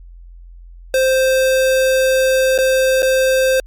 square tone with dropouts, 523.3 Hz, C5, in tune, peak -12 dBFS, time 0.94-3.6 s, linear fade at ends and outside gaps 2 ms, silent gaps 2.579-2.586 / 3.022-3.028 s, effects added 43 Hz sine -35 dBFS peak until 3.66 s + MP3 64 kbps

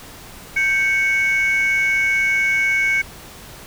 sine tone pair together, 1565 / 2221 Hz, G6 / C#7, -3 / +3 cents, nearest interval tritone, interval 606 cents, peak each -20 / -14 dBFS, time 0.56-3.02 s, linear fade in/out 10 ms, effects tanh soft clip ceiling -12 dBFS + pink hiss -39 dBFS RMS until 3.66 s

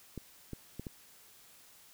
clicks, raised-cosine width 3 ms, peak -27 dBFS, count 4, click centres 0.177 / 0.533 / 0.796 / 0.868 s, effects white hiss -59 dBFS RMS until 1.93 s

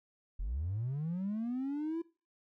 triangle linear sweep, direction up, 36.79 to 338.6 Hz, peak -30 dBFS, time 0.39-2.02 s, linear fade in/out 10 ms, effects noise-tail reverb RT60 0.3 s tail -20 dB re dry + tanh soft clip ceiling -29 dBFS

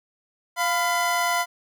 25% pulse tone pair together, 698 / 1002.6 Hz, F5 / B5, -1 / +26 cents, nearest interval tritone, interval 627 cents, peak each -20 dBFS, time 0.56-1.46 s, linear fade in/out 50 ms, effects none

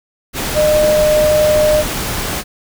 sine tone in noise, 608 Hz, D#5, 40 cents flat, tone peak -9 dBFS, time 0.54-1.84 s, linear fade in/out 50 ms, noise pink, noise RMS -20 dBFS, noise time 0.33-2.44 s, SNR +8 dB, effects none

